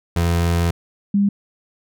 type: tone pair in turn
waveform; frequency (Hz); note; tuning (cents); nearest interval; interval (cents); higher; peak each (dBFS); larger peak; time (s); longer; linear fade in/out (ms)
30% pulse / sine; 85.2 / 201; F2 / G3; -42 / +44; octave + minor third; 1486; second; -13; neither; 0.16-0.71 / 1.14-1.29; first; 5
effects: none